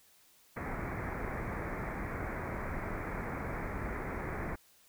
pink low-pass noise, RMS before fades -38 dBFS, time 0.56-4.56 s, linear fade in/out 10 ms, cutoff 2300 Hz, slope 96 dB/octave, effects white hiss -64 dBFS RMS until 4.88 s

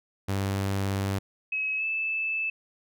sawtooth tone, 98 Hz, G2, in tune, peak -22 dBFS, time 0.28-1.19 s, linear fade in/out 10 ms
sine tone with pitch glide, 2562 to 2626 Hz, E7 to E7, -50 to -7 cents, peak -26 dBFS, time 1.52-2.5 s, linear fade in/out 5 ms, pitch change +43 cents, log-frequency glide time 1.77-1.84 s
effects none

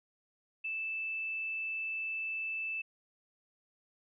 sine tone, 2637 Hz, E7, in tune, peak -34 dBFS, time 0.64-2.82 s, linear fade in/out 10 ms, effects none

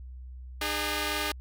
5% pulse tone pair together, 302.1 / 410 Hz, D4 / G#4, +49 / -22 cents, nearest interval perfect fourth, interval 529 cents, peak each -20 dBFS, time 0.61-1.32 s, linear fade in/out 5 ms, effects added 63 Hz sine -40 dBFS peak until 1.4 s

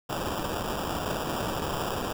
blue noise with sample-and-hold, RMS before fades -31 dBFS, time 0.09-2.13 s, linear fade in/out 10 ms, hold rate 2100 Hz, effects none

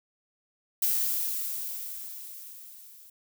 violet noise with level ramp, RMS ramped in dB -25 to -52 dBFS, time 0.82-3.1 s, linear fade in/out 5 ms, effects none

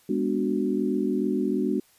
sine chord, G# half-diminished seventh, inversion none, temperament equal with one note detuned, 204.4 / 246.9 / 293.7 / 370 Hz, G#3 / B3 / D4 / F#4, -27 / 0 / 0 / 0 cents, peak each -28 dBFS, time 0.09-1.8 s, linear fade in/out 5 ms, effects white hiss -60 dBFS RMS until 1.98 s + resampled to 32000 Hz

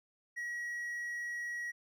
triangle tone, 1912 Hz, A#6, 43 cents sharp, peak -35 dBFS, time 0.36-1.72 s, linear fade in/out 20 ms, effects none

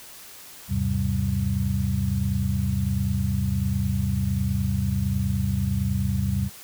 sine tone cluster, 78.7 / 100.1 / 129.3 / 193.3 Hz, D#2 / G2 / C3 / G3, +20 / +37 / -20 / -24 cents, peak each -27 dBFS, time 0.68-6.5 s, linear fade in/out 50 ms, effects white hiss -44 dBFS RMS until 6.63 s

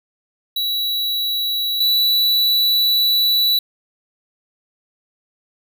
square tone pair in turn, 3916 / 3946 Hz, B7 / B7, -15 / -2 cents, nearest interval unison, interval 13 cents, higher second, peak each -19 / -14 dBFS, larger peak second, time 0.56-1.8 / 1.8-3.59 s, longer second, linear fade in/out 5 ms, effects none

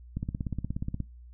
click train, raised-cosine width 5 ms, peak -19 dBFS, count 15, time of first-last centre 0.17-1.003 s, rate 16.8 Hz, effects noise-tail reverb RT60 0.2 s tail -20 dB re dry + added 60 Hz sine -46 dBFS peak until 1.33 s

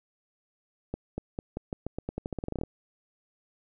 accelerating click train, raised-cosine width 2 ms, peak -19 dBFS, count 19, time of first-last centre 0.94-2.636 s, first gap 240 ms, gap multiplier 0.87, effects none

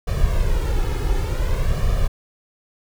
brown noise with flanger, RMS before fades -19 dBFS, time 0.07-2.08 s, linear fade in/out 10 ms, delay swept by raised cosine 1.7 to 2.37 ms, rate 0.55 Hz, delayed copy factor +0.75, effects none

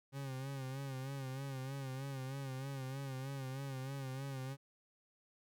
40% pulse tone with vibrato, 134.4 Hz, C3, 47 cents sharp, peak -40 dBFS, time 0.12-4.57 s, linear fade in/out 50 ms, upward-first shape sine, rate 3.2 Hz, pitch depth 59 cents each way, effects none

